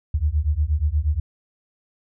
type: beating tone pair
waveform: sine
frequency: 71.3 / 79.7 Hz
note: C#2 / D#2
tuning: +49 / +42 cents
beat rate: 8.4 Hz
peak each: -21 dBFS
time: 0.14-1.2 s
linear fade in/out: 5 ms
effects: none